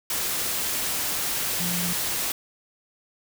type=tone in noise; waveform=sine; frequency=175.4 Hz; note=F3; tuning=8 cents sharp; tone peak=-29 dBFS; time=1.6-1.93 s; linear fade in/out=2 ms; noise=white; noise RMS=-27 dBFS; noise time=0.1-2.32 s; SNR=-5 dB; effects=none